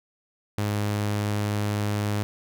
sawtooth tone, 103.83 Hz, G#2, in tune, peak -20 dBFS, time 0.58-2.23 s, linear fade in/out 0 ms, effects none

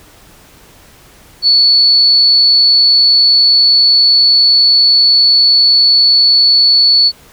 sine tone, 4435 Hz, C#8, in tune, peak -5 dBFS, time 1.42-7.12 s, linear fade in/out 50 ms, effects pink hiss -42 dBFS RMS until 7.32 s

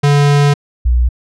square / sine tone pair in turn, 143.9 / 60.63 Hz, D3 / B1, -35 / -31 cents, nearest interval octave + minor third, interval 1496 cents, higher first, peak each -8 dBFS, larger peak neither, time 0.03-0.54 / 0.85-1.09 s, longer first, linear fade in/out 10 ms, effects low-pass 7000 Hz 12 dB/octave

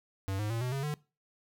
square tone with pitch steps, 96.8 / 105.56 / 115.12 / 125.53 / 136.9 / 149.29 Hz, G2 / G#2 / A#2 / B2 / C#3 / D3, -21 / +29 / -21 / +29 / -21 / +29 cents, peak -32 dBFS, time 0.28-0.94 s, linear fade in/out 0 ms, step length 110 ms, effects noise-tail reverb RT60 0.3 s tail -21 dB re dry

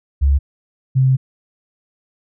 sine tone pair in turn, 69.6 / 131.39 Hz, C#2 / C3, +8 / +8 cents, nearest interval major seventh, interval 1100 cents, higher second, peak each -10 / -10 dBFS, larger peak neither, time 0.21-0.39 / 0.95-1.17 s, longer second, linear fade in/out 20 ms, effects none

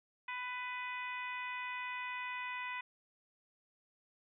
harmonic tone, 497.8 Hz, B4, 14 cents sharp, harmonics 2 / 3 / 4 / 5 / 6 / 7, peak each -43 / -49 / -43 / -45 / -55 / -58 dBFS, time 0.28-2.81 s, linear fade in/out 5 ms, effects none

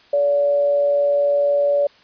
sine tone with frequency modulation, 573 Hz, D5, 43 cents flat, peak -14 dBFS, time 0.13-1.87 s, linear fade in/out 5 ms, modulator 138 Hz, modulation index 0.22, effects white hiss -51 dBFS RMS until 2.03 s + resampled to 11025 Hz

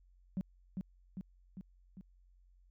sine tone with echo, 188.5 Hz, F#3, 32 cents sharp, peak -31 dBFS, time 0.37-0.41 s, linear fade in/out 0 ms, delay 400 ms, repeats 4, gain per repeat -4 dB, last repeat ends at 2.01 s, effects tanh soft clip ceiling -30 dBFS + added 45 Hz sine -62 dBFS peak until 2.7 s

